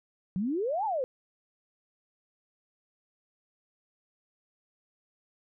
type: exponential two-way sweep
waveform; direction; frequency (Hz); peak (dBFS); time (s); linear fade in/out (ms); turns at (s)
sine; up then down; 174.61 to 908 to 488.4; -27; 0.36-1.04; 0; 0.85
effects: none